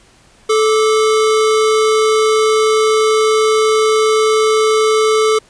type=tone pair together; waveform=square; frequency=435.3 / 1174.7 Hz; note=A4 / D6; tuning=-19 / 0 cents; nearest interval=octave + perfect fourth; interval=1719 cents; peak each=-11 / -20 dBFS; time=0.49-5.39 s; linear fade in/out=10 ms; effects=pink hiss -48 dBFS RMS until 5.49 s + resampled to 22050 Hz